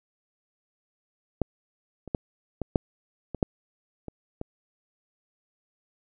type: clicks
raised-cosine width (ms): 2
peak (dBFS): -10 / -26 / -12 / -16 / -7 / -19 / -8 / -23 / -19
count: 9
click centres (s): 1.417 / 2.077 / 2.148 / 2.617 / 2.758 / 3.347 / 3.428 / 4.083 / 4.414
effects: none